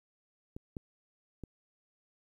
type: clicks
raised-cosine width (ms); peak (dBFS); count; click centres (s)
3; -29 / -26 / -29; 3; 0.565 / 0.768 / 1.437
effects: 11-bit